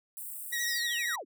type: high-pass noise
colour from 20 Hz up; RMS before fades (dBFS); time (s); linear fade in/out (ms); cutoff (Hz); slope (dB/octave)
white; -41; 0.17-0.78; 0; 7900; 96
type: tone with vibrato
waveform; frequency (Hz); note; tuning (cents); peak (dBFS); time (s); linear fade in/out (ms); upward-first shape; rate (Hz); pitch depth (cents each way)
sawtooth; 1900; A#6; +33; -27; 0.52-1.16; 10; triangle; 13; 31
type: linear sweep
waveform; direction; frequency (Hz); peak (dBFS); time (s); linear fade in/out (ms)
sine; down; 6380 to 220; -35; 0.58-1.25; 50
effects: none